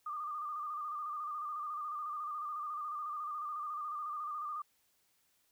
sine tone with vibrato, 1202 Hz, D6, 40 cents sharp, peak -37 dBFS, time 0.06-4.62 s, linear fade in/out 5 ms, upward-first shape square, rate 14 Hz, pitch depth 41 cents each way, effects white hiss -74 dBFS RMS until 5.51 s

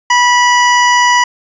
25% pulse tone, 978 Hz, B5, 17 cents flat, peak -3 dBFS, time 0.1-1.24 s, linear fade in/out 5 ms, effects resampled to 16000 Hz + 7-bit

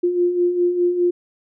sine beating tone pair, 348.9 / 353.8 Hz, F4 / F4, -2 / +23 cents, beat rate 4.9 Hz, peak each -24 / -16 dBFS, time 0.03-1.11 s, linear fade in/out 10 ms, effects none

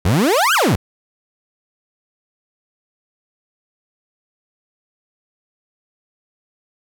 30% pulse exponential two-way sweep, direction up then down, 77.5 to 1656 to 77.5 Hz, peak -10 dBFS, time 0.05-0.76 s, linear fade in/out 5 ms, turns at 0.54 s, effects none

